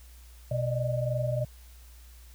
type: tone cluster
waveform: sine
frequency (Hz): 124.6 / 594 / 617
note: B2 / D5 / D#5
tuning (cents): +16 / +20 / -15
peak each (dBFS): -28 / -33 / -33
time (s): 0.51-1.45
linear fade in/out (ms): 5
effects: added 60 Hz sine -48 dBFS peak until 2.34 s + white hiss -58 dBFS RMS until 2.34 s